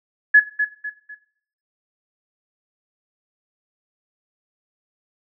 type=tone with echo; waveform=sine; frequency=1700 Hz; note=G#6; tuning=40 cents sharp; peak=-6 dBFS; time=0.34-0.4 s; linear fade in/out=10 ms; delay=250 ms; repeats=3; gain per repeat=-9 dB; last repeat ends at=1.15 s; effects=noise-tail reverb RT60 0.6 s tail -17 dB re dry